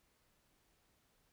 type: silence
effects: pink hiss -75 dBFS RMS until 1.32 s